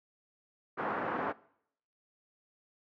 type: low-pass noise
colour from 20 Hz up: white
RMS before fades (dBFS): -34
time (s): 0.77-1.33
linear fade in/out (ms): 20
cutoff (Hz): 1400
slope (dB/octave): 24
effects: noise-tail reverb RT60 0.7 s tail -22 dB re dry + high-pass 200 Hz 12 dB/octave